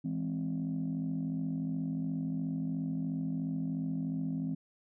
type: chord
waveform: sine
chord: E augmented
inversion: none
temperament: equal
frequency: 164.81 / 207.7 / 261.6 Hz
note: E3 / G#3 / B#3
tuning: 0 / 0 / 0 cents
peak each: -34 / -39 / -34 dBFS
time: 0.04-4.55 s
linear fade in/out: 10 ms
effects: tanh soft clip ceiling -26 dBFS